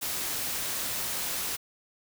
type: noise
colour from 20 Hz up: white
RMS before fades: -32 dBFS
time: 0.01-1.57 s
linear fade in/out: 20 ms
effects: none